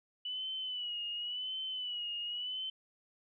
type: tone with vibrato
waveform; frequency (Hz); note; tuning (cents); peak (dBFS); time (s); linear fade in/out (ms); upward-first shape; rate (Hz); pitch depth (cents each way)
sine; 2960; F#7; 0; -36; 0.25-2.7; 5; sine; 0.92; 65
effects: none